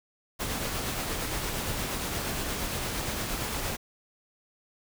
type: noise with tremolo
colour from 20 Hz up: pink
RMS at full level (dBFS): -31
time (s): 0.39-3.77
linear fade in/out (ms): 20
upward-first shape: sine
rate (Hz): 8.6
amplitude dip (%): 25
effects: none